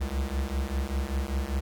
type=beating tone pair; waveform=square; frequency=65.1 / 70.2 Hz; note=C2 / C#2; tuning=-8 / +22 cents; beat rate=5.1 Hz; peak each=-31 dBFS; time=0-1.61 s; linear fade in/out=20 ms; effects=none